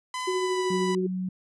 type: tone with pitch glide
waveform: sawtooth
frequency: 1011 to 989.1 Hz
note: B5 to B5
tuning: +40 to +2 cents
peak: -26 dBFS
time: 0.14-0.95 s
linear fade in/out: 2 ms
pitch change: -38 cents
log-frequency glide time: 0.26-0.61 s
type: noise with exponential decay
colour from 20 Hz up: violet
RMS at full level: -34 dBFS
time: 0.2-0.28 s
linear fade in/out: 2 ms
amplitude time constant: 16 ms
type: tone with tremolo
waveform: sine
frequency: 370 Hz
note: F#4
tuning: in tune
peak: -23 dBFS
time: 0.27-1.07 s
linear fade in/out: 10 ms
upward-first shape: triangle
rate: 13 Hz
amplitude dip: 45%
type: tone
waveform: sine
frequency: 185 Hz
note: F#3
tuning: in tune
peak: -27 dBFS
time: 0.7-1.29 s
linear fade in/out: 5 ms
effects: resampled to 22050 Hz